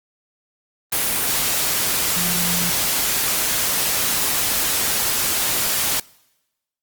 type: tone in noise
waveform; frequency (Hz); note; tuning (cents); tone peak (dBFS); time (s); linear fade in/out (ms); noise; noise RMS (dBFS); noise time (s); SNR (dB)
sine; 174.61; F3; 0; -25; 2.16-2.7; 5; white; -20; 0.92-6; -8
effects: noise-tail reverb RT60 1.0 s tail -25 dB re dry + Opus 32 kbps